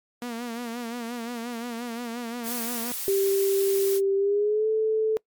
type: tone with vibrato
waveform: sawtooth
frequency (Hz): 236.1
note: A#3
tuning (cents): +22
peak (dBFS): -27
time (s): 0.22-2.92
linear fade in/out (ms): 2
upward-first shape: sine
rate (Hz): 5.7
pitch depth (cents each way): 66
type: noise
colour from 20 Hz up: blue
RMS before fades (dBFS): -32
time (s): 2.43-4.01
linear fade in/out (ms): 50
type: tone with pitch glide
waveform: sine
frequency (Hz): 392 to 437.5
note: G4 to A4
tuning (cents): 0 to -10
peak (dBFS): -20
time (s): 3.08-5.17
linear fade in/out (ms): 0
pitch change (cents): +190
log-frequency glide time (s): 4.16-4.68
effects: noise-tail reverb RT60 0.1 s tail -24 dB re dry + MP3 96 kbps